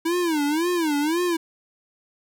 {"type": "tone with vibrato", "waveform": "square", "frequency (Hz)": 320.3, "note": "E4", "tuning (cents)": -50, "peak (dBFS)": -21, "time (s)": [0.05, 1.37], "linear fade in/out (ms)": 10, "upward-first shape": "sine", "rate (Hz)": 1.9, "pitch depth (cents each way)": 190, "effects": []}